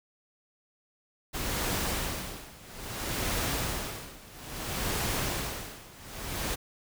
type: noise with tremolo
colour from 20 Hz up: pink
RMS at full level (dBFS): -30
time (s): 1.33-6.56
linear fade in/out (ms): 20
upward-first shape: sine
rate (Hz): 0.6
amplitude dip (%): 90
effects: none